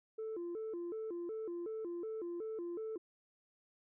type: tone with vibrato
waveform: sine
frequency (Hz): 390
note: G4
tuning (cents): -9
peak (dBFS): -37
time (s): 0.18-2.98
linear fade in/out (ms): 10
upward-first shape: square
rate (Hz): 2.7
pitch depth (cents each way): 210
effects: tanh soft clip ceiling -37 dBFS